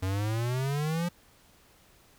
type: exponential sweep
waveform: square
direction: up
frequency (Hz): 92 to 177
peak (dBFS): -28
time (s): 0.02-1.09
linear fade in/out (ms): 10
effects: pink hiss -60 dBFS RMS until 2.18 s